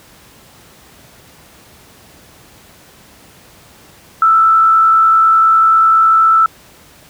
sine tone with frequency modulation, 1323 Hz, E6, 6 cents sharp, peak -6 dBFS, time 4.22-6.46 s, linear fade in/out 2 ms, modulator 64.2 Hz, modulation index 0.31, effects pink hiss -43 dBFS RMS until 7.09 s + high-pass 60 Hz 12 dB/octave

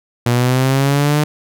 sawtooth linear sweep, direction up, 118.7 to 151.4 Hz, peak -8 dBFS, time 0.26-1.24 s, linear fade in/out 5 ms, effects none

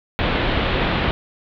pink low-pass noise, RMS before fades -20 dBFS, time 0.19-1.11 s, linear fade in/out 0 ms, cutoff 3800 Hz, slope 48 dB/octave, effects none

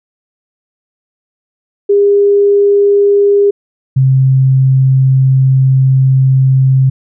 sine tone pair in turn, 404.4 / 132.4 Hz, G#4 / C3, -46 / +21 cents, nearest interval octave + perfect fifth, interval 1933 cents, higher first, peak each -5 dBFS, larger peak neither, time 1.89-3.51 / 3.96-6.9 s, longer second, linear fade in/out 10 ms, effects none

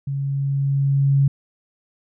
sine tone with level ramp, 138.59 Hz, C#3, in tune, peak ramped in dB -22 to -12 dBFS, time 0.07-1.28 s, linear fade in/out 5 ms, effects none

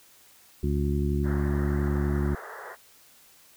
harmonic tone, 71.6 Hz, D2, 43 cents flat, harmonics 1 / 2 / 3 / 4 / 5, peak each -26 / -29 / -31 / -36 / -32 dBFS, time 0.63-2.35 s, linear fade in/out 5 ms
white band-pass noise, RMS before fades -41 dBFS, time 1.23-2.77 s, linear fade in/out 50 ms, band 380 to 1900 Hz, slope 96 dB/octave
effects white hiss -56 dBFS RMS until 3.56 s

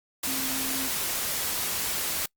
sine tone in noise, 264.9 Hz, C4, 22 cents sharp, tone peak -35 dBFS, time 0.27-0.88 s, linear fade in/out 5 ms, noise white, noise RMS -29 dBFS, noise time 0.23-2.26 s, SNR -9 dB, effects noise-tail reverb RT60 0.1 s tail -26 dB re dry + Opus 48 kbps

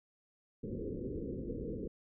white low-pass noise, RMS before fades -40 dBFS, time 0.63-1.88 s, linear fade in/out 10 ms, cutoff 500 Hz, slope 96 dB/octave, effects none

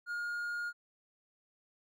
triangle tone, 1424 Hz, F6, 33 cents sharp, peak -33 dBFS, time 0.06-0.73 s, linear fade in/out 50 ms, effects none

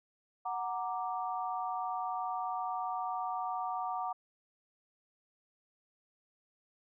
sine chord, Gb augmented, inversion none, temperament equal, 740 / 932.3 / 1174.7 Hz, Gb5 / Bb5 / D6, 0 / 0 / 0 cents, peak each -36 / -39 / -39 dBFS, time 0.45-4.13 s, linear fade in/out 10 ms, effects none

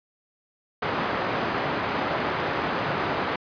white band-pass noise, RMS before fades -27 dBFS, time 0.82-3.36 s, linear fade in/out 5 ms, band 110 to 1300 Hz, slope 12 dB/octave, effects resampled to 11025 Hz

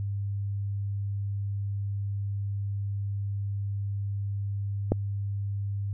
click, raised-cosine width 2 ms, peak -9 dBFS, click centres 4.92 s, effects added 100 Hz sine -28 dBFS peak until 5.93 s

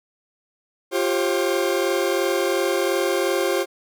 40% pulse chord, F suspended second, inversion none, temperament equal with one note detuned, 349.2 / 392 / 536.4 Hz, F4 / G4 / C5, 0 / 0 / +43 cents, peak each -23 dBFS, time 0.91-3.66 s, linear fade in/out 50 ms, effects none

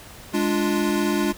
square chord, D diminished, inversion second, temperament equal, 207.7 / 293.7 / 349.2 Hz, Ab3 / D4 / F4, 0 / 0 / 0 cents, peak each -25 dBFS, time 0.33-1.33 s, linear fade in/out 20 ms, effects pink hiss -43 dBFS RMS until 1.37 s

